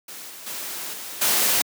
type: noise with level steps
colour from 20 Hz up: white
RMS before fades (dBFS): -38 / -40 / -32 / -35 / -20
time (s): 0.08-1.62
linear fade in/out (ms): 5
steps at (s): 0.29 / 0.46 / 0.93 / 1.21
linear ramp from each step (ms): 10
effects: high-pass 200 Hz 12 dB/octave